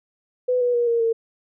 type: tone with pitch steps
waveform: sine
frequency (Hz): 500 / 488.6 / 477.4 / 466.5 / 455.9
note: B4 / B4 / A#4 / A#4 / A#4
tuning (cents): +21 / -19 / +41 / +1 / -39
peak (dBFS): -17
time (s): 0.48-1.13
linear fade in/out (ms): 10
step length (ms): 130
effects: none